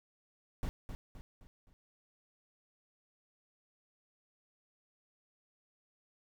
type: noise with echo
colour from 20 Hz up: brown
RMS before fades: -35 dBFS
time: 0.63-0.69 s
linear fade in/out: 0 ms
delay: 260 ms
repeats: 4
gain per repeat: -7 dB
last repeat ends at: 1.73 s
effects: none